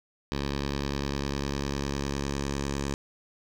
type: tone with low-pass filter sweep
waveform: 10% pulse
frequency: 69.9 Hz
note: C#2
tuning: 15 cents sharp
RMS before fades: -31 dBFS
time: 0.32-2.94 s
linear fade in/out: 0 ms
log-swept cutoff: 4500 to 7000 Hz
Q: 2.1
effects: 8-bit